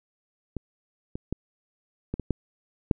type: clicks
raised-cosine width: 3 ms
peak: -18 / -20 / -15 / -16 / -18 / -11 / -7 dBFS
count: 7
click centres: 0.567 / 1.155 / 1.326 / 2.14 / 2.197 / 2.307 / 2.912 s
effects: none